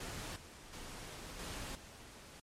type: noise with level steps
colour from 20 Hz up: pink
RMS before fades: -44 / -54 / -48 / -44 / -54 dBFS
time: 0-2.4 s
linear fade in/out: 5 ms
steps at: 0.36 / 0.73 / 1.39 / 1.75 s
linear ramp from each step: 2 ms
effects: low-pass 10000 Hz 12 dB/octave + MP3 64 kbps